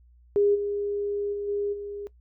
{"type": "tone with level steps", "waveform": "sine", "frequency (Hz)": 407.5, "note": "G#4", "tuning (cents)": -33, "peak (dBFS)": [-18, -26, -29, -25, -33], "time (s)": [0.36, 2.07], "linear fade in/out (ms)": 0, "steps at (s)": [0.54, 1.32, 1.47, 1.72], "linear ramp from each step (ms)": 20, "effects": ["noise-tail reverb RT60 0.1 s tail -19 dB re dry", "added 60 Hz sine -53 dBFS peak until 2.2 s"]}